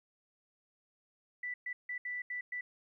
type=tone bursts at uneven times; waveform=sine; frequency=1975.5 Hz; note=B6; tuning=in tune; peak=-36 dBFS; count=6; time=1.43-1.54 / 1.66-1.73 / 1.89-1.98 / 2.05-2.22 / 2.3-2.41 / 2.52-2.61 s; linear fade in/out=5 ms; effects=13-bit